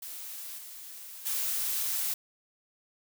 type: noise with level steps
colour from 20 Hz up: blue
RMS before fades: -41 / -45 / -31 dBFS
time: 0.02-2.14 s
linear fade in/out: 5 ms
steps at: 0.57 / 1.25 s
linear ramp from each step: 20 ms
effects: none